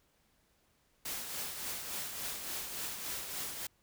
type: noise with tremolo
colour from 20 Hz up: white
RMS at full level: -38 dBFS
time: 1.05-3.67 s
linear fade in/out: 5 ms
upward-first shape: triangle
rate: 3.5 Hz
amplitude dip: 50%
effects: pink hiss -72 dBFS RMS until 3.82 s